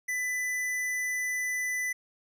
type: tone with hard clipping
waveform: sine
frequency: 1996 Hz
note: B6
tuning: 18 cents sharp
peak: -30 dBFS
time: 0.08-1.93 s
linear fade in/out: 10 ms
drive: 14 dB
effects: none